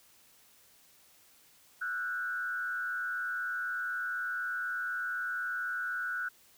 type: tone with frequency modulation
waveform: sine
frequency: 1472 Hz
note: F#6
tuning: 9 cents flat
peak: -32 dBFS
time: 1.81-6.29 s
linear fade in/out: 10 ms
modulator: 112 Hz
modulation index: 0.77
effects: white hiss -62 dBFS RMS until 6.57 s